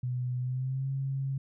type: tone with pitch glide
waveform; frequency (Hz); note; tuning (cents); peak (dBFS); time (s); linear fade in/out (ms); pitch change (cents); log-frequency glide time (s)
sine; 125 to 135.53; B2 to C#3; +21 to -39; -29; 0.03-1.38; 5; +140; 0.39-0.89
effects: none